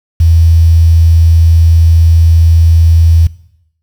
sine tone with quantisation, 82.41 Hz, E2, in tune, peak -3 dBFS, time 0.2-3.27 s, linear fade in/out 5 ms, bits 5, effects noise-tail reverb RT60 0.8 s tail -19 dB re dry

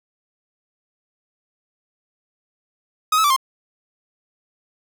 45% pulse tone with pitch steps, 1256 / 1295 / 1163 / 1058 Hz, D#6 / E6 / D6 / C6, +16 / -31 / -17 / +19 cents, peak -14 dBFS, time 3.12-3.364 s, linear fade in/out 5 ms, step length 61 ms, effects none

